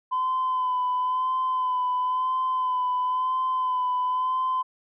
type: tone with vibrato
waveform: sine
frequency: 1015 Hz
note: B5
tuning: 47 cents sharp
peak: -21 dBFS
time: 0.11-4.63 s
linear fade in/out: 20 ms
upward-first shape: sine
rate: 0.98 Hz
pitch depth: 26 cents each way
effects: tanh soft clip ceiling -19 dBFS